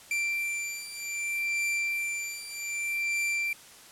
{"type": "beating tone pair", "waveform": "45% pulse", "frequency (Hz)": [2353, 2353.64], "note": ["D7", "D7"], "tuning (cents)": [3, 3], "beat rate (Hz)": 0.64, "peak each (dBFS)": [-31, -33], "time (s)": [0.11, 3.53], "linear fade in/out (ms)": 2, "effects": ["white hiss -51 dBFS RMS until 3.91 s", "low-pass 11000 Hz 12 dB/octave"]}